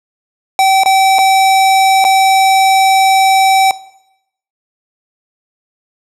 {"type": "tone with dropouts", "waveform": "square", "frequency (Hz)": 770, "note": "G5", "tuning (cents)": -31, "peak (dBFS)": -7, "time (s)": [0.59, 3.71], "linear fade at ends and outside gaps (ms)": 1, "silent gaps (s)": [[0.835, 0.859], [1.185, 1.189], [2.042, 2.049]], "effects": ["noise-tail reverb RT60 0.8 s tail -18 dB re dry", "low-pass 12000 Hz 12 dB/octave"]}